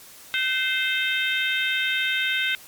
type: harmonic tone with a mistuned harmonic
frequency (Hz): 523.3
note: C5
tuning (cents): 0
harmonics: 3 / 4 / 5 / 6 / 7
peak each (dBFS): -26 / -27 / -28 / -29 / -29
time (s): 0.34-2.55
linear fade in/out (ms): 0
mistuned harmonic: 3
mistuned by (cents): -39
effects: white hiss -46 dBFS RMS until 2.67 s + MP3 96 kbps